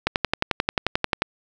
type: click train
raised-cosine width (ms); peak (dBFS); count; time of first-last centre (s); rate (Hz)
0.3; -3; 14; 0.07-1.22; 11.3
effects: none